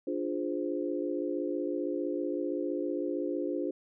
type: chord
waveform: sine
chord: D half-diminished seventh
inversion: none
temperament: equal with one note detuned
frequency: 293.7 / 349.2 / 415.3 / 520.5 Hz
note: D4 / F4 / Ab4 / C5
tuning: 0 / 0 / 0 / -9 cents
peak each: -34 / -34 / -38 / -37 dBFS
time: 0.07-3.71 s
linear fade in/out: 5 ms
effects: none